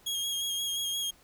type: tone with vibrato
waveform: sawtooth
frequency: 3273 Hz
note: G#7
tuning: 26 cents flat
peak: -27 dBFS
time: 0.06-1.11 s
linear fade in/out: 10 ms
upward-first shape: square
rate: 5.7 Hz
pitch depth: 19 cents each way
effects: pink hiss -60 dBFS RMS until 1.23 s